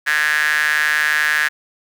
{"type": "tone with high-pass filter", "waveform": "sawtooth", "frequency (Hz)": 151.4, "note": "D#3", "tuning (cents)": -47, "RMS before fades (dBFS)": -17, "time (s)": [0.06, 1.49], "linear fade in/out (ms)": 20, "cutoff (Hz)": 1700, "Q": 8.3, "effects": []}